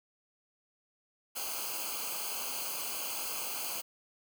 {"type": "noise with comb filter", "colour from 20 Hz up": "white", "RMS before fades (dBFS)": -37, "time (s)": [1.35, 3.82], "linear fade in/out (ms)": 20, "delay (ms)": 0.54, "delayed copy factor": -0.9, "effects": []}